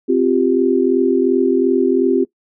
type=chord; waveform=sine; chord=C suspended fourth; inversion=none; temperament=equal; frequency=261.6 / 349.2 / 392 Hz; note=C4 / F4 / G4; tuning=0 / 0 / 0 cents; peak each=-16 dBFS; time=0.08-2.25 s; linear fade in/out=20 ms; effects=noise-tail reverb RT60 0.1 s tail -20 dB re dry